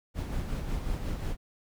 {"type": "noise with tremolo", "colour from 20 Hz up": "brown", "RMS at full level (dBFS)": -31, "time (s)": [0.14, 1.37], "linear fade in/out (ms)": 50, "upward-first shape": "sine", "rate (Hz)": 5.5, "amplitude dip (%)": 40, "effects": []}